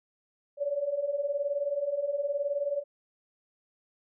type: beating tone pair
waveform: sine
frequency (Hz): 556 / 575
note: C#5 / D5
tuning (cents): +5 / -37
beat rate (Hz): 19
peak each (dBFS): -33 / -29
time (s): 0.57-2.84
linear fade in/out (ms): 50
effects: none